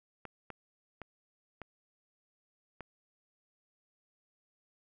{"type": "clicks", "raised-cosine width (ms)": 0.5, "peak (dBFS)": -28, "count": 5, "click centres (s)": [0.253, 0.503, 1.017, 1.617, 2.807], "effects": []}